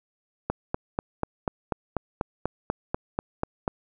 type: click train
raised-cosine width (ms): 1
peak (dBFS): -11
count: 14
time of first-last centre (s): 0.5-3.678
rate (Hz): 4.09
effects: none